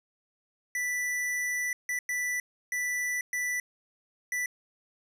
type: tone bursts at uneven times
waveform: square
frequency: 1975.5 Hz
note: B6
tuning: in tune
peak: -29 dBFS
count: 6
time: 0.75-1.73 / 1.89-1.99 / 2.09-2.4 / 2.72-3.21 / 3.33-3.6 / 4.32-4.46 s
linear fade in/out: 2 ms
effects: resampled to 32000 Hz